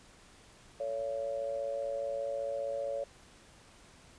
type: tone with amplitude modulation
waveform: sine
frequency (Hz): 563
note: C#5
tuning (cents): +27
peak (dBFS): -29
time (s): 0.8-3.04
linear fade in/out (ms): 5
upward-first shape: sine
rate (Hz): 115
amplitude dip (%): 75
effects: pink hiss -58 dBFS RMS until 4.18 s + resampled to 22050 Hz